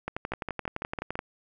two click trains, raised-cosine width 0.5 ms, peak -17 / -16 dBFS, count 6 / 14, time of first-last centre 0.32-1.155 / 0.08-1.191 s, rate 5.99 / 11.7 Hz, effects none

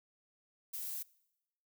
violet noise, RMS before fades -41 dBFS, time 0.73-1.03 s, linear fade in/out 10 ms, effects noise-tail reverb RT60 0.9 s tail -23 dB re dry

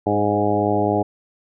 harmonic tone with a mistuned harmonic, 103.5 Hz, G#2, 5 cents flat, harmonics 1 / 2 / 3 / 4 / 5 / 6 / 7 / 8, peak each -26 / -26 / -23 / -23 / -27 / -25 / -24 / -25 dBFS, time 0.06-1.03 s, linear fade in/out 10 ms, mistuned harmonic 5, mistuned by +16 cents, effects none

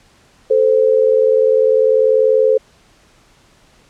sine tone pair together, 439.7 / 520 Hz, A4 / C5, -1 / -11 cents, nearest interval minor third, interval 290 cents, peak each -12 dBFS, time 0.5-2.58 s, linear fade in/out 10 ms, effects pink hiss -51 dBFS RMS until 3.89 s + low-pass 8000 Hz 12 dB/octave

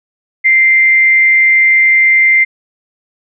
sine tone with amplitude modulation, 2089 Hz, C7, 3 cents flat, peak -4 dBFS, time 0.44-2.45 s, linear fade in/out 20 ms, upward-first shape sine, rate 250 Hz, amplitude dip 25%, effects none

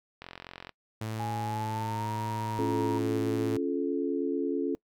click train, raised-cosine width 0.3 ms, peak -25 dBFS, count 22, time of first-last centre 0.22-0.693 s, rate 44.4 Hz
sawtooth tone with vibrato, 109.7 Hz, A2, 5 cents flat, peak -29 dBFS, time 1.01-3.57 s, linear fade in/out 5 ms, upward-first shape sine, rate 0.91 Hz, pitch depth 13 cents each way
sine tone with pitch glide, 830.6 to 943.1 Hz, G#5 to A#5, 0 to +20 cents, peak -33 dBFS, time 1.19-2.99 s, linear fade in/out 10 ms, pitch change +220 cents, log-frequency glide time 1.43-2.1 s
sine chord, Db augmented, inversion none, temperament just, 277.2 / 346.5 / 433.1 Hz, Db4 / F4 / A4, 0 / -14 / -27 cents, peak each -30 / -32 / -32 dBFS, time 2.59-4.75 s, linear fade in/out 0 ms
effects noise-tail reverb RT60 0.1 s tail -24 dB re dry

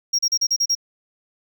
triangle tone bursts, 5600 Hz, F8, 4 cents sharp, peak -15 dBFS, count 7, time 0.13-0.752 s, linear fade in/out 10 ms, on 58 ms, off 36 ms, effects none

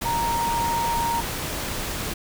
sine tone in noise, 932.3 Hz, A#5, in tune, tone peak -22 dBFS, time 0.05-1.21 s, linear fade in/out 10 ms, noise pink, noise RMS -29 dBFS, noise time 0.01-2.14 s, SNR +4 dB, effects none

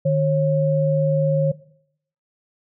sine tone pair together, 152.65 / 544 Hz, D#3 / C#5, -33 / -33 cents, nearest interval octave + minor seventh, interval 2200 cents, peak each -18 dBFS, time 0.05-1.52 s, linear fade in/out 10 ms, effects noise-tail reverb RT60 0.7 s tail -20 dB re dry

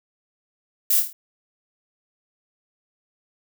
violet noise with echo, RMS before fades -19 dBFS, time 0.9-1 s, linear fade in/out 5 ms, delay 26 ms, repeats 5, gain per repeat -5 dB, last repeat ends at 1.13 s, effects none

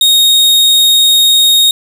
40% pulse tone, 3729 Hz, A#7, in tune, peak -4 dBFS, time 0.01-1.71 s, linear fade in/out 2 ms, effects none

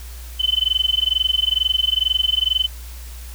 sine tone with amplitude modulation, 3043 Hz, F#7, 48 cents sharp, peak -12 dBFS, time 0.39-2.67 s, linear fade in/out 20 ms, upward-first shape sine, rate 22.2 Hz, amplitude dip 100%, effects added 60 Hz sine -32 dBFS peak until 3.34 s + white hiss -42 dBFS RMS until 3.34 s

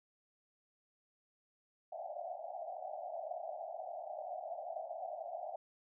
pink band-pass noise, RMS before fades -44 dBFS, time 1.92-5.56 s, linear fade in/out 5 ms, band 610 to 770 Hz, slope 96 dB/octave, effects none

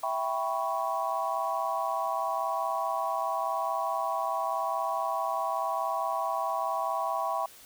sine chord, C# half-diminished seventh, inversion first, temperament equal, 659.3 / 784 / 987.8 / 1108.7 Hz, E5 / G5 / B5 / C#6, 0 / 0 / 0 / 0 cents, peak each -33 dBFS, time 0.03-7.46 s, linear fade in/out 5 ms, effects white hiss -52 dBFS RMS until 7.65 s

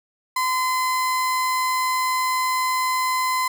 35% pulse tone, 1024 Hz, C6, 38 cents flat, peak -18 dBFS, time 0.36-3.48 s, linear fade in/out 5 ms, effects none

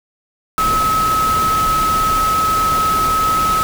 sine tone in noise, 1287 Hz, E6, 42 cents flat, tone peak -13 dBFS, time 0.58-3.63 s, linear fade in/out 0 ms, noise pink, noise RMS -23 dBFS, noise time 0.58-3.63 s, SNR +7 dB, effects none

